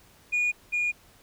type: tone pair in turn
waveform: sine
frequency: 2446 / 2434 Hz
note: D#7 / D#7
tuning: -30 / -39 cents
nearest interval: unison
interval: 9 cents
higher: first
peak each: -20 / -22 dBFS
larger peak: first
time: 0.32-0.52 / 0.72-0.92 s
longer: neither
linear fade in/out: 20 ms
effects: tanh soft clip ceiling -21 dBFS + pink hiss -57 dBFS RMS until 1.22 s